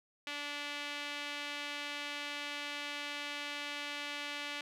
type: tone with band-pass filter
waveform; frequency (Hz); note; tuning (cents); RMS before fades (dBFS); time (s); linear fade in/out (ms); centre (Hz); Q
sawtooth; 290.4; D4; -19; -41; 0.27-4.61; 2; 2800; 1.6
effects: none